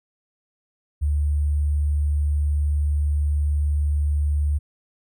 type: tone with sample-and-hold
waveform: sine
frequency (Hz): 73.42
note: D2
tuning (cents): 0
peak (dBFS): -18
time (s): 1.01-4.59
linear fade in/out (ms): 20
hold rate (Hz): 8820
effects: none

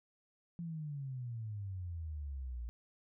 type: exponential sweep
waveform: sine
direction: down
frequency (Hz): 173.4 to 57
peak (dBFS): -39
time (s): 0.59-2.69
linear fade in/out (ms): 0
effects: none

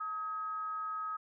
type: tone with frequency modulation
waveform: sine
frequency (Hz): 1269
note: D#6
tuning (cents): +34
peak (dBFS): -35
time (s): 0-1.17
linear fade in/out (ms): 10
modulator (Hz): 370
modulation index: 0.24
effects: none

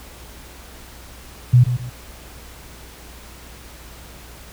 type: tone with echo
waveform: sine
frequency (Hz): 123.47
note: B2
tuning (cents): 0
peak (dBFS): -7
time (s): 1.53-1.64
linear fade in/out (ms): 10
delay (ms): 130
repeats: 2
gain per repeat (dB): -10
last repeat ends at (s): 1.9
effects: added 60 Hz sine -42 dBFS peak until 4.52 s + pink hiss -42 dBFS RMS until 4.52 s

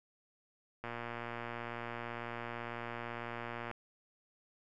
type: click train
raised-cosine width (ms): 0.5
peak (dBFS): -26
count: 340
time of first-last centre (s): 0.84-3.713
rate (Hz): 118
effects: none

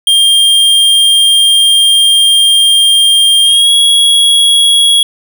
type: tone with pitch glide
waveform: square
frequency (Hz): 3203 to 3324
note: G7 to G#7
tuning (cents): +37 to +1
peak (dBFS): -5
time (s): 0.07-5.03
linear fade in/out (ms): 2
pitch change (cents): +64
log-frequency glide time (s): 3.43-3.71
effects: none

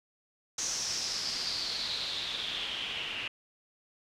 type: noise with low-pass filter sweep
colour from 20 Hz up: white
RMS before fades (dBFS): -35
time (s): 0.58-3.28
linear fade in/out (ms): 5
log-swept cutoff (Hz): 6200 to 2700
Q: 6
effects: none

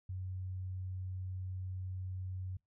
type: tone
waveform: sine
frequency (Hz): 92.9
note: F#2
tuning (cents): +7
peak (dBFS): -38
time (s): 0.09-2.57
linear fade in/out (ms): 5
effects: noise-tail reverb RT60 0.2 s tail -26 dB re dry

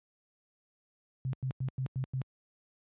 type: tone bursts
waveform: sine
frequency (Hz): 130.81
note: C3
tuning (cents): 0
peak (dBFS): -30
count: 6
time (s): 1.25-2.217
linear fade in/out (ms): 0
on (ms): 82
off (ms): 95
effects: high-pass 60 Hz 12 dB/octave + resampled to 8000 Hz

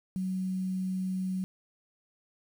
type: tone with quantisation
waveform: sine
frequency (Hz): 186.8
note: F#3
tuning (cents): +17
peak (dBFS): -29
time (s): 0.16-1.44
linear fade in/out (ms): 0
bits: 9
effects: none

